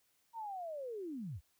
sine linear sweep, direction down, 940 to 60.8 Hz, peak -40 dBFS, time 0.33-1.41 s, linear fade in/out 50 ms, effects white hiss -75 dBFS RMS until 1.59 s

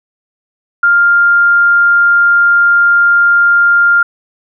sine tone, 1400 Hz, F6, 4 cents sharp, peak -5 dBFS, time 0.83-4.03 s, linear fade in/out 5 ms, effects none

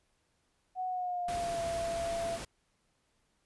sine tone with pitch glide, 740 to 674.7 Hz, F#5 to E5, 0 to +40 cents, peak -32 dBFS, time 0.75-2.39 s, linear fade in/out 50 ms, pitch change -160 cents, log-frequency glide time 0.87-1.62 s
pink noise, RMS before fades -42 dBFS, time 1.28-2.45 s, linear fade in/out 5 ms
effects pink hiss -75 dBFS RMS until 3.45 s + resampled to 24000 Hz

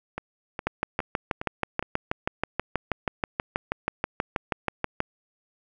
two click trains, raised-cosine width 0.5 ms, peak -9 / -16 dBFS, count 28 / 5, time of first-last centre 0.67-5.004 / 0.18-1.826 s, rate 6.23 / 2.43 Hz, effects none

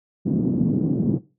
white band-pass noise, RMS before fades -21 dBFS, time 0.25-1.19 s, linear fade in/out 20 ms, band 140 to 270 Hz, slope 24 dB/octave, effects noise-tail reverb RT60 0.3 s tail -18 dB re dry

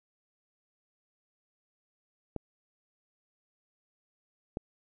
clicks, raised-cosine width 2 ms, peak -21 / -20 dBFS, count 2, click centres 2.363 / 4.571 s, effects none

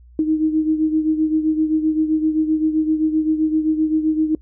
sine beating tone pair, 311.3 / 319 Hz, D#4 / D#4, +1 / +43 cents, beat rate 7.7 Hz, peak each -16 / -22 dBFS, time 0.19-4.35 s, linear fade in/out 2 ms, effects noise-tail reverb RT60 0.1 s tail -24 dB re dry + added 60 Hz sine -43 dBFS peak until 4.41 s

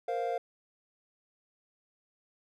triangle chord, Bb suspended second, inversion none, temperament equal, 466.2 / 523.3 / 698.5 Hz, Bb4 / C5 / F5, 0 / 0 / 0 cents, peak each -33 / -34 / -31 dBFS, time 0.08-0.38 s, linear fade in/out 5 ms, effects none

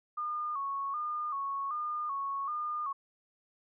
sine tone with vibrato, 1158 Hz, D6, 25 cents flat, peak -32 dBFS, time 0.17-2.93 s, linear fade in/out 10 ms, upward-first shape square, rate 1.3 Hz, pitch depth 81 cents each way, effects none

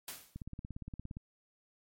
white noise with exponential decay, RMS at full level -40 dBFS, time 0.08-0.42 s, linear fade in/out 2 ms, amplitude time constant 72 ms
click train, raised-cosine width 5 ms, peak -30 dBFS, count 15, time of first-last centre 0.36-1.169 s, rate 17.3 Hz
effects MP3 64 kbps

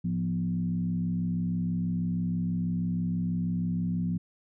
sine tone with frequency modulation, 174.61 Hz, F3, in tune, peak -26 dBFS, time 0.04-4.18 s, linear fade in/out 10 ms, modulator 66.2 Hz, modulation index 0.8, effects none

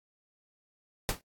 pink noise with exponential decay, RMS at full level -26 dBFS, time 1.09-1.21 s, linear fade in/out 0 ms, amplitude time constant 26 ms, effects noise-tail reverb RT60 0.1 s tail -24 dB re dry + AAC 64 kbps

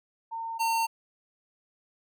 sine / square tone pair in turn, 910 / 910 Hz, A#5 / A#5, -42 / -42 cents, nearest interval unison, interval 0 cents, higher neither, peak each -32 / -25 dBFS, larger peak second, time 0.31-0.59 / 0.59-0.87 s, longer neither, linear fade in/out 20 ms, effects none

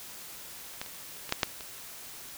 clicks, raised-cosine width 0.2 ms, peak -30 / -17 / -27 / -30 / -22 / -8 / -6 / -24 dBFS, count 8, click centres 0.738 / 0.815 / 0.862 / 1.168 / 1.293 / 1.324 / 1.432 / 1.608 s, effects white hiss -45 dBFS RMS until 2.37 s

